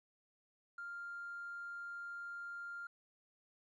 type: tone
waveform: triangle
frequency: 1396.9 Hz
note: F6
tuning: in tune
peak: -40 dBFS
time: 0.78-2.87 s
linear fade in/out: 5 ms
effects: tanh soft clip ceiling -41 dBFS + resampled to 24000 Hz